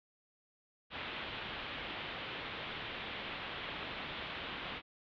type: low-pass noise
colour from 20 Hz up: white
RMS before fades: -43 dBFS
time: 0.9-4.82 s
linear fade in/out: 50 ms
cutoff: 3600 Hz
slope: 48 dB/octave
effects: none